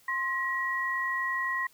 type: tone pair together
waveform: sine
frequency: 1055 / 1906 Hz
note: C6 / A#6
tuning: +14 / +38 cents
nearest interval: minor seventh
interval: 1024 cents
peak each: -32 / -29 dBFS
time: 0.08-1.67 s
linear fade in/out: 5 ms
effects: white hiss -61 dBFS RMS until 1.73 s